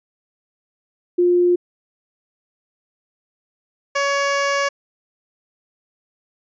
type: tone pair in turn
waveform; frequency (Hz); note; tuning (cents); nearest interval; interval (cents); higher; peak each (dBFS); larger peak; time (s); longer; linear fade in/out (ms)
sine / 15% pulse; 353.6 / 561.3; F4 / C#5; +22 / +22; minor sixth; 800; second; -12 / -11; second; 1.18-1.56 / 3.95-4.69; second; 10
effects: resampled to 16000 Hz